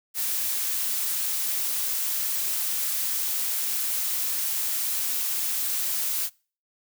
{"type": "noise", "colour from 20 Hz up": "blue", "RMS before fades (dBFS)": -27, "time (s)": [0.14, 6.3], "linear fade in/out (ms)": 50, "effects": ["noise-tail reverb RT60 0.4 s tail -25 dB re dry"]}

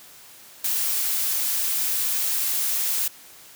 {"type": "noise", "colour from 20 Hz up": "blue", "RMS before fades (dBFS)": -24, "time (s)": [0.64, 3.08], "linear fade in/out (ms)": 5, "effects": ["white hiss -47 dBFS RMS until 3.55 s", "high-pass 80 Hz 12 dB/octave"]}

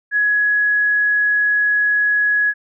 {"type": "tone", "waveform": "sine", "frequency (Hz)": 1678, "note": "G#6", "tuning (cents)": 17, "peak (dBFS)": -13, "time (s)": [0.11, 2.54], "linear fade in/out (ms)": 50, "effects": []}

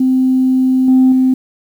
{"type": "tone with level steps", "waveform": "sine", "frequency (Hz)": 259, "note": "C4", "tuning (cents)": -17, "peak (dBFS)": [-8, -4, -7], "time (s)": [0, 1.34], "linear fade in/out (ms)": 5, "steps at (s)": [0.88, 1.12], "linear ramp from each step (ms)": 2, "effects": ["tanh soft clip ceiling -3 dBFS", "7-bit"]}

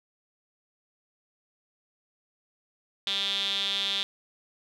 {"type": "tone with band-pass filter", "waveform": "sawtooth", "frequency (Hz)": 197.7, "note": "G3", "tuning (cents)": 15, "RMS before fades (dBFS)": -29, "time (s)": [3.07, 4.03], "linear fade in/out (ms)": 0, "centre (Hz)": 3500, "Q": 9.3, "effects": []}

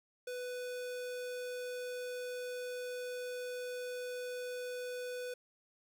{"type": "tone", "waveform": "square", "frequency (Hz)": 496.8, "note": "B4", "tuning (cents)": 10, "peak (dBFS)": -40, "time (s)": [0.27, 5.34], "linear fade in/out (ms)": 5, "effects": ["11-bit"]}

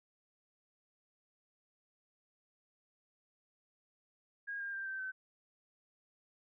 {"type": "tone with pitch steps", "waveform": "sine", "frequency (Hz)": [1633, 1606.8, 1581, 1555.7, 1530.7], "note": ["G#6", "G6", "G6", "G6", "G6"], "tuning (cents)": [-30, 42, 14, -14, -42], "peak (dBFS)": -38, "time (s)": [4.47, 5.12], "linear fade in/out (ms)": 20, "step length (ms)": 130, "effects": []}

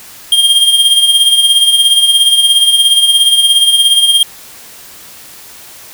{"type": "tone with tremolo", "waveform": "square", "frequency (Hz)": 3214, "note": "G7", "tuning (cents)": 43, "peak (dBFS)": -4, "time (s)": [0.32, 4.23], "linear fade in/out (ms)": 2, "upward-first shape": "sine", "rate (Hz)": 17, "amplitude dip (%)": 55, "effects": ["white hiss -34 dBFS RMS until 5.93 s"]}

